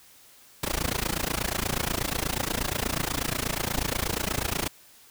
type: noise with amplitude modulation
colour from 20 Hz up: pink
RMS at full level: -25 dBFS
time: 0.63-4.68 s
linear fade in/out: 5 ms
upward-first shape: sine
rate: 28.3 Hz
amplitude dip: 95%
effects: white hiss -54 dBFS RMS until 5.1 s